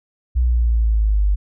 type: exponential sweep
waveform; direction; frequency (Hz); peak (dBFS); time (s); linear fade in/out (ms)
sine; down; 62.4 to 49; -13; 0.35-1.36; 20
effects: none